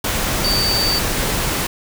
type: tone in noise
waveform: sine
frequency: 4600 Hz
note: D8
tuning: 37 cents flat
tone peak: -17 dBFS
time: 0.44-0.99 s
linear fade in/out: 5 ms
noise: pink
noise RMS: -20 dBFS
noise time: 0.04-1.67 s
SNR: 0 dB
effects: none